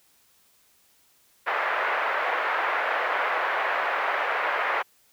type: band-pass noise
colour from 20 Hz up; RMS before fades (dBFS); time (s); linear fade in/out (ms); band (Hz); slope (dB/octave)
white; -26; 1.46-4.83; 20; 520 to 1900; 24
effects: white hiss -62 dBFS RMS until 5.12 s